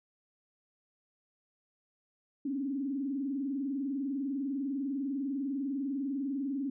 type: tone with vibrato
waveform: sine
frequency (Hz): 273.6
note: C#4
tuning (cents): -23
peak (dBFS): -31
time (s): 2.45-6.7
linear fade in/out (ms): 5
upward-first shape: sine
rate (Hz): 20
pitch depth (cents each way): 130
effects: none